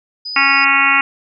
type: tone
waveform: sine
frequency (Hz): 4978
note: D#8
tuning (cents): 0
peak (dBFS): -23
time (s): 0.25-0.65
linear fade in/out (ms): 10
type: harmonic tone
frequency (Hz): 275.7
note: C#4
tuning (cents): -9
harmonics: 1 / 3 / 4 / 5 / 6 / 7 / 8 / 9 / 10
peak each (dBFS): -28 / -23 / -19 / -17 / -27 / -17 / -17 / -17 / -18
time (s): 0.36-1.01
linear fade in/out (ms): 2
effects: none